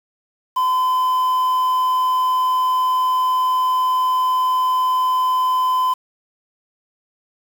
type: tone with quantisation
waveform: triangle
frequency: 1018 Hz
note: C6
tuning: 48 cents flat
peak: -13 dBFS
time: 0.56-5.94 s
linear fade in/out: 10 ms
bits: 6
effects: none